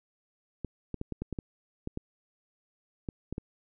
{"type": "clicks", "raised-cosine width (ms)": 3, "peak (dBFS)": -21, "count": 12, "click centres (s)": [0.647, 0.943, 1.014, 1.123, 1.22, 1.327, 1.388, 1.874, 1.974, 3.088, 3.326, 3.381], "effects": []}